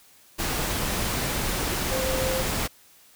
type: tone in noise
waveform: sine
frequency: 522 Hz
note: C5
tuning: 4 cents flat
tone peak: -27 dBFS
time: 1.9-2.43 s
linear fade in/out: 20 ms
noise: pink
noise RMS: -27 dBFS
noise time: 0.38-2.68 s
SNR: -3 dB
effects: white hiss -55 dBFS RMS until 3.15 s